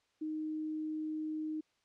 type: tone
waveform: sine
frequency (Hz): 310.6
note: D#4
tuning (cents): -3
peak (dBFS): -35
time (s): 0.21-1.61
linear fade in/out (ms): 10
effects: white hiss -75 dBFS RMS until 1.84 s + low-pass 5000 Hz 12 dB/octave